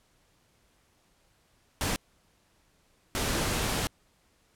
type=noise bursts at uneven times; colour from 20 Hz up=pink; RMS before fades=-29 dBFS; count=2; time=1.81-1.96 / 3.15-3.87 s; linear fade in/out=0 ms; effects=pink hiss -67 dBFS RMS until 4.55 s + low-pass 12000 Hz 12 dB/octave